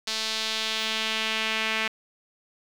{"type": "tone with band-pass filter sweep", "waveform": "sawtooth", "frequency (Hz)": 220, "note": "A3", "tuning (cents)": 0, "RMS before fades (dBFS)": -28, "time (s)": [0.07, 1.88], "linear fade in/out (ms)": 5, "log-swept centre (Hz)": [4400, 2400], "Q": 2, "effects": ["8-bit"]}